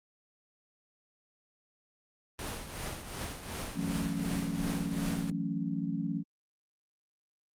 pink noise with tremolo, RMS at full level -36 dBFS, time 2.39-5.3 s, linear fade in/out 0 ms, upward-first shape triangle, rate 2.7 Hz, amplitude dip 65%
sine chord, F# minor seventh, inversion third, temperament equal with one note detuned, 164.81 / 183.4 / 220 / 277.2 Hz, E3 / F#3 / A3 / C#4, 0 / -15 / 0 / 0 cents, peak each -36 / -36 / -37 / -36 dBFS, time 3.74-6.24 s, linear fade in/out 50 ms
effects low-pass 12000 Hz 12 dB/octave + Opus 32 kbps

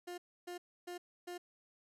30% pulse tone bursts, 353.8 Hz, F4, 23 cents sharp, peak -40 dBFS, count 4, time 0.07-1.38 s, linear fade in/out 10 ms, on 110 ms, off 290 ms, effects resampled to 32000 Hz

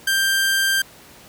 sawtooth tone, 1580 Hz, G6, 13 cents sharp, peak -13 dBFS, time 0.07-0.82 s, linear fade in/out 5 ms, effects pink hiss -45 dBFS RMS until 1.28 s + high-pass 80 Hz 12 dB/octave

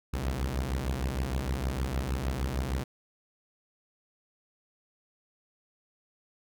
sawtooth beating tone pair, 62 / 68.5 Hz, B1 / C#2, +7 / -20 cents, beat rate 6.5 Hz, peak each -28 dBFS, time 0.13-2.84 s, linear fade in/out 10 ms, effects none

